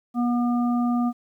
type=harmonic tone; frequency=241.4 Hz; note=B3; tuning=39 cents flat; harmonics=1 / 3 / 5; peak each=-20 / -30 / -33 dBFS; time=0.14-1.13 s; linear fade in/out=50 ms; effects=10-bit